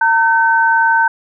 sine tone pair together, 910.9 / 1532 Hz, A#5 / G6, -40 / -40 cents, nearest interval major sixth, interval 900 cents, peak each -12 dBFS, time 0.01-1.08 s, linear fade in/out 5 ms, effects none

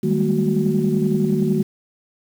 sine tone cluster, 154.9 / 194.3 / 205.1 / 227.3 / 370.9 Hz, D#3 / G3 / G#3 / A#3 / F#4, -7 / -15 / -21 / -43 / +4 cents, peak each -22 dBFS, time 0.03-1.63 s, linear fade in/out 10 ms, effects tanh soft clip ceiling -6 dBFS + 7-bit

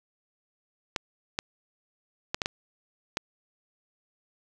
clicks, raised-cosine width 0.2 ms, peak -10 dBFS, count 6, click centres 0.962 / 1.389 / 2.345 / 2.418 / 2.459 / 3.171 s, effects none

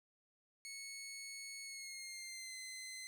15% pulse tone with pitch glide, 2200 to 2053 Hz, C#7 to C7, -14 to -33 cents, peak -40 dBFS, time 0.65-3.07 s, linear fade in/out 0 ms, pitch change -119 cents, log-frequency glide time 1.64-2.57 s, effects none

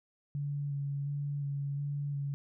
sine tone with vibrato, 142.2 Hz, C#3, 45 cents sharp, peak -32 dBFS, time 0.35-2.34 s, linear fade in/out 0 ms, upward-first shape square, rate 1.4 Hz, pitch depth 15 cents each way, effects none

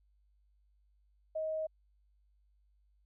sine tone, 630 Hz, D#5, 21 cents sharp, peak -33 dBFS, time 1.35-1.67 s, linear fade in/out 10 ms, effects added 50 Hz sine -67 dBFS peak until 3.05 s

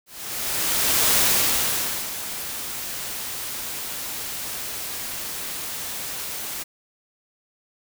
white noise with ADSR envelope, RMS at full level -18 dBFS, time 0.06-6.64 s, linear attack 1100 ms, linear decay 920 ms, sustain -13 dB, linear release 17 ms, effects none

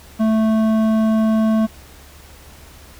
triangle tone with hard clipping, 220 Hz, A3, in tune, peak -15 dBFS, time 0.19-1.67 s, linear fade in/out 20 ms, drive 14 dB, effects added 71 Hz sine -44 dBFS peak until 2.99 s + pink hiss -44 dBFS RMS until 2.99 s

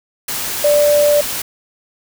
sine tone in noise, 587 Hz, D5, 1 cent flat, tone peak -9 dBFS, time 0.64-1.21 s, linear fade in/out 5 ms, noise white, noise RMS -22 dBFS, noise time 0.28-1.42 s, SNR +10 dB, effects none

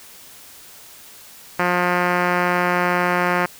5% pulse tone with low-pass filter, 177.8 Hz, F3, 31 cents sharp, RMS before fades -19 dBFS, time 1.59-3.46 s, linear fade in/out 5 ms, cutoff 2200 Hz, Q 0.9, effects white hiss -43 dBFS RMS until 3.59 s

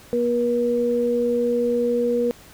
sine tone pair together, 240 / 480 Hz, B3 / B4, -49 / -49 cents, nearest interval octave, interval 1200 cents, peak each -24 / -19 dBFS, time 0.13-2.31 s, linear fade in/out 0 ms, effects pink hiss -47 dBFS RMS until 2.53 s

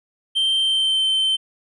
triangle tone with pitch glide, 3136 to 3096 Hz, G7 to G7, 0 to -22 cents, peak -15 dBFS, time 0.35-1.37 s, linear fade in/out 20 ms, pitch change -22 cents, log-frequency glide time 0.58-1.05 s, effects resampled to 24000 Hz

